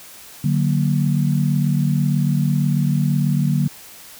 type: chord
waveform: sine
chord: D augmented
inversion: none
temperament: equal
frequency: 146.83 / 185 / 233.1 Hz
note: D3 / F#3 / A#3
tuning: 0 / 0 / 0 cents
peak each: -17 / -21 / -23 dBFS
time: 0.44-3.68 s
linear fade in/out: 5 ms
effects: white hiss -41 dBFS RMS until 4.19 s